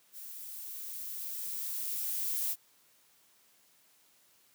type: noise with level ramp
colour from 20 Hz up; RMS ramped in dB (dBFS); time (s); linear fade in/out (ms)
violet; -46 to -32; 0.12-2.56; 50
effects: white hiss -66 dBFS RMS until 4.54 s + high-pass 100 Hz 12 dB/octave